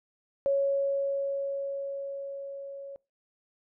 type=tone with level ramp; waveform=sine; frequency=554.4 Hz; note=C#5; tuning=in tune; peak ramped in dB=-22 to -39 dBFS; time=0.46-2.96 s; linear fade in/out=0 ms; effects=noise-tail reverb RT60 0.3 s tail -25 dB re dry